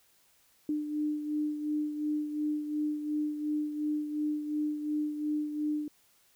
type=beating tone pair; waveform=sine; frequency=300 / 302.8 Hz; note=D4 / D#4; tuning=+37 / -47 cents; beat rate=2.8 Hz; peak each=-30 / -38 dBFS; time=0.69-5.88 s; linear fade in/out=2 ms; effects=white hiss -66 dBFS RMS until 6.35 s